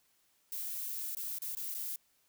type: noise with dropouts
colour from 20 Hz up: violet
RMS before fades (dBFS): -39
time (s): 0.52-1.96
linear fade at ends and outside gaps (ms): 2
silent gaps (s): 1.15-1.169 / 1.386-1.419 / 1.551-1.569 / 1.743-1.747
effects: white hiss -72 dBFS RMS until 2.28 s